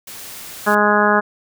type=noise; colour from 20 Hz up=white; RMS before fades=-34 dBFS; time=0.07-0.75 s; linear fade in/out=5 ms
type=harmonic tone; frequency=208.2 Hz; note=G#3; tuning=5 cents sharp; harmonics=1 / 2 / 3 / 4 / 5 / 6 / 7 / 8; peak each=-20 / -20 / -20 / -20 / -20 / -20 / -20 / -20 dBFS; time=0.66-1.21 s; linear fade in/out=20 ms
effects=none